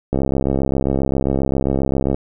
click train, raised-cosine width 2 ms, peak -5 dBFS, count 137, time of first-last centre 0.13-2.145 s, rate 67.5 Hz, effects none

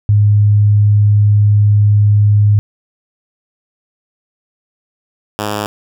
sine / 5% pulse tone pair in turn, 103.83 / 104.49 Hz, G#2 / G#2, 0 / +11 cents, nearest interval unison, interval 11 cents, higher second, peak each -6 dBFS, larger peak neither, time 0.09-2.59 / 5.39-5.66 s, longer first, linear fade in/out 0 ms, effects none

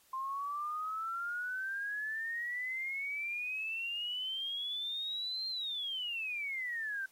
sine exponential two-way sweep, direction up then down, 1046 to 4196 to 1536 Hz, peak -35 dBFS, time 0.13-7.06 s, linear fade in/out 5 ms, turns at 5.48 s, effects white hiss -66 dBFS RMS until 7.11 s + AAC 48 kbps

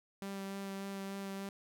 sawtooth tone with vibrato, 196 Hz, G3, in tune, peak -36 dBFS, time 0.22-1.49 s, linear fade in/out 0 ms, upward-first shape sine, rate 3.4 Hz, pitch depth 11 cents each way, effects none

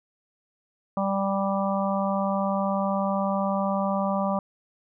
harmonic tone, 196 Hz, G3, in tune, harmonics 1 / 3 / 4 / 5 / 6, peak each -26 / -28 / -31 / -32 / -32 dBFS, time 0.97-4.39 s, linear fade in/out 2 ms, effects none

